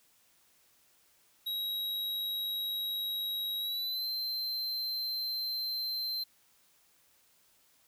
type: tone with pitch glide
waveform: square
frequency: 3837 to 4112 Hz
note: A#7 to C8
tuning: +49 to -31 cents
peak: -33 dBFS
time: 1.46-6.24 s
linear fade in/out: 10 ms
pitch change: +120 cents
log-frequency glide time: 3.59-4.07 s
effects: white hiss -67 dBFS RMS until 7.87 s